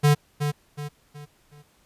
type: tone with echo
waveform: square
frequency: 146.83 Hz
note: D3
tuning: in tune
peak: -15 dBFS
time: 0.03-0.15 s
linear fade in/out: 20 ms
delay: 370 ms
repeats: 4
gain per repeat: -8 dB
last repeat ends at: 1.63 s
effects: pink hiss -62 dBFS RMS until 1.85 s + resampled to 32000 Hz